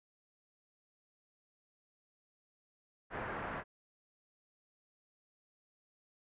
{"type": "low-pass noise", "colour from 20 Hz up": "white", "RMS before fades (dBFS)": -41, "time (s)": [3.1, 3.64], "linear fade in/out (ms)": 50, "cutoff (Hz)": 1700, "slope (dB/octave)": 24, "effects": ["resampled to 8000 Hz"]}